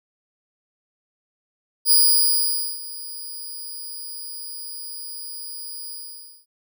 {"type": "tone with ADSR envelope", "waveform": "5% pulse", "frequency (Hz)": 4908, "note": "D#8", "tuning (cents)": -25, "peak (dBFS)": -5, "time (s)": [1.85, 6.46], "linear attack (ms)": 60, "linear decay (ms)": 870, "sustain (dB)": -20, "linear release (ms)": 550, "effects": []}